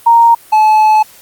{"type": "tone pair in turn", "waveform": ["sine", "triangle"], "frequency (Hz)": [930, 862.3], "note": ["A#5", "A5"], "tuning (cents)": [-4, -35], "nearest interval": "minor second", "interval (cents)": 131, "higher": "first", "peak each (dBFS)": -3, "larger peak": "neither", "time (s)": [[0.06, 0.35], [0.52, 1.03]], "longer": "second", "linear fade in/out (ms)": 10, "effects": ["white hiss -40 dBFS RMS until 1.21 s", "Opus 32 kbps"]}